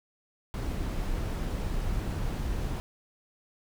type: noise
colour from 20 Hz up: brown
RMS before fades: -31 dBFS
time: 0.54-2.8 s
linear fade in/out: 0 ms
effects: none